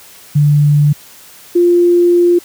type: tone pair in turn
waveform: sine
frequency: 146.83 / 349.2 Hz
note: D3 / F4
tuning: 0 / 0 cents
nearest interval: octave + minor third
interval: 1500 cents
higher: second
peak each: -6 dBFS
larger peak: neither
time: 0.35-0.93 / 1.55-2.39 s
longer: second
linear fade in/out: 10 ms
effects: white hiss -39 dBFS RMS until 2.44 s + high-pass 60 Hz 12 dB/octave